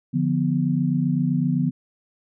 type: chord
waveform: sine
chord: B diminished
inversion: first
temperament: equal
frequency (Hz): 146.83 / 174.61 / 246.9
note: D3 / F3 / B3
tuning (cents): 0 / 0 / 0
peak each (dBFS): -23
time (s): 0.13-1.71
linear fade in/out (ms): 20
effects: none